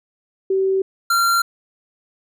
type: tone pair in turn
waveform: sine / square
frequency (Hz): 383.7 / 1376.1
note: G4 / F6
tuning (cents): -37 / -26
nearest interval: octave + minor seventh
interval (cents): 2211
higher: second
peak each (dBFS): -15 / -15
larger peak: neither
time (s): 0.5-0.82 / 1.1-1.42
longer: neither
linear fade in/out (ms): 5
effects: none